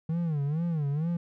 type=tone with vibrato; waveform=triangle; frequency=155.56 Hz; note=D#3; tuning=in tune; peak=-24 dBFS; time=0.09-1.17 s; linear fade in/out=5 ms; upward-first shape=sine; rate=2.2 Hz; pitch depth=180 cents each way; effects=none